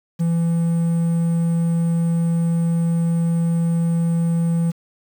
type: tone with quantisation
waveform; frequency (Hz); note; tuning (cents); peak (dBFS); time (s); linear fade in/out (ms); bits
triangle; 167.7; E3; +30; -14; 0.19-4.72; 20; 7
effects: none